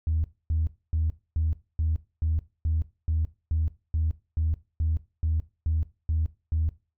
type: tone bursts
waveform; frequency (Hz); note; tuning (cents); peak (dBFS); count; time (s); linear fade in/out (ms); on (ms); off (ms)
sine; 79.5; D#2; +38; -21; 16; 0.07-6.69; 0; 170; 260
effects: noise-tail reverb RT60 0.3 s tail -18 dB re dry + tanh soft clip ceiling -18 dBFS